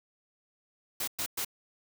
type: noise bursts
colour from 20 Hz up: white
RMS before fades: -33 dBFS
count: 3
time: 1-1.448 s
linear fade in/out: 5 ms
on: 76 ms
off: 110 ms
effects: none